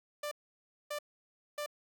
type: tone bursts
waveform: sawtooth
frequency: 591 Hz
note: D5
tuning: 11 cents sharp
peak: -32 dBFS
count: 3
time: 0.23-1.662 s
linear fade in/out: 5 ms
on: 84 ms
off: 590 ms
effects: none